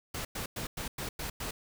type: noise bursts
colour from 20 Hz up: pink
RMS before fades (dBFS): -37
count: 7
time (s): 0.14-1.51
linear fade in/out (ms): 5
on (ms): 110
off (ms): 100
effects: none